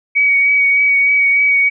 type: tone with vibrato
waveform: sine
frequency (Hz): 2256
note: C#7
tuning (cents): +30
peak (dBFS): -9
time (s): 0.15-1.7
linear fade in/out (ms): 20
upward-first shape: triangle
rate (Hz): 3.3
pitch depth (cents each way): 19
effects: none